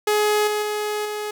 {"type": "tone with level steps", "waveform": "sawtooth", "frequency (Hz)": 420.9, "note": "G#4", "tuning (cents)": 23, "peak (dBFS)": [-13, -17, -19, -22], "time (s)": [0.07, 1.31], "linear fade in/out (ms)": 5, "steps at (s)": [0.47, 0.62, 1.05], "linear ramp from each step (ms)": 5, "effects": []}